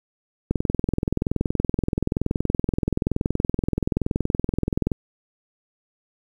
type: click train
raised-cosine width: 3 ms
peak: -8 dBFS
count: 94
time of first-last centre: 0.51-4.918 s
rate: 21.1 Hz
effects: 8-bit